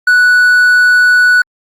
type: tone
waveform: triangle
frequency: 1478 Hz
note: F#6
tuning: 2 cents flat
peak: -3 dBFS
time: 0.07-1.42 s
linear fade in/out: 5 ms
effects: Opus 48 kbps